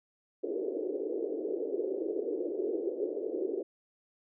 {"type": "band-pass noise", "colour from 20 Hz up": "white", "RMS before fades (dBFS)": -34, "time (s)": [0.43, 3.63], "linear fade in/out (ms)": 10, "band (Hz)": [330, 470], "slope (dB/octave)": 48, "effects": []}